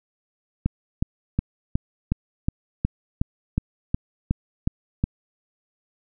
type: click train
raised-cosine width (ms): 5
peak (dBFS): -8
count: 13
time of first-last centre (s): 0.66-5.04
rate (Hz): 2.74
effects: none